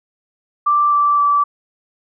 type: tone with pitch steps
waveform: sine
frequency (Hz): 1174.7 / 1165.9 / 1157.2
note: D6 / D6 / D6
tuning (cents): 0 / -13 / -26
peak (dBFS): -11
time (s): 0.66-1.44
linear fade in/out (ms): 10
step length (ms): 260
effects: none